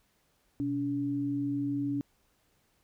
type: tone pair together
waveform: sine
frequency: 126.73 / 284.5 Hz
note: B2 / C#4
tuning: +45 / +45 cents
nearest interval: octave + major second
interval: 1400 cents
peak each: -37 / -29 dBFS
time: 0.6-2.01 s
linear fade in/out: 0 ms
effects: pink hiss -71 dBFS RMS until 2.83 s